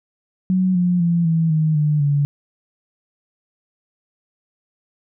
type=tone with pitch steps; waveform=sine; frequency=185.6 / 177.83 / 170.39 / 163.26 / 156.43 / 149.89 / 143.61 Hz; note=F#3 / F3 / F3 / E3 / D#3 / D3 / D3; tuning=+6 / +32 / -42 / -16 / +10 / +36 / -38 cents; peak=-14 dBFS; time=0.5-2.25 s; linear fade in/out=0 ms; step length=250 ms; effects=none